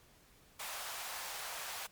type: high-pass noise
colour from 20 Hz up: pink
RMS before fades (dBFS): -43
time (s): 0.59-1.87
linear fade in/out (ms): 10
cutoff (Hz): 650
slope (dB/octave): 24
effects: pink hiss -64 dBFS RMS until 1.91 s + MP3 96 kbps